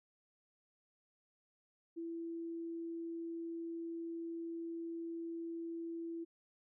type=tone; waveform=sine; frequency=333.4 Hz; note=E4; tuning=20 cents sharp; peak=-40 dBFS; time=1.96-6.25 s; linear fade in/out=20 ms; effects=none